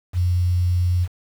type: tone with quantisation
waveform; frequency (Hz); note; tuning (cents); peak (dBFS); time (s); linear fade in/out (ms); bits
sine; 89.1; F2; +35; -16; 0.13-1.08; 50; 7
effects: none